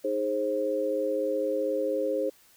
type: chord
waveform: sine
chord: Ab major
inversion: second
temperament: equal with one note detuned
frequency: 311.1 / 415.3 / 531.2 Hz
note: Eb4 / Ab4 / C5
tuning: 0 / 0 / +26 cents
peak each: -33 / -31 / -27 dBFS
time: 0.04-2.3 s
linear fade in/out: 10 ms
effects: white hiss -59 dBFS RMS until 2.56 s